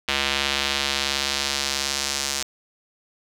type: tone with band-pass filter sweep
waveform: square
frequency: 69.3 Hz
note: C#2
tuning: in tune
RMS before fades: -25 dBFS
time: 0.08-2.43 s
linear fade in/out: 5 ms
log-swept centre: 3100 to 6100 Hz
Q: 1.4
effects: none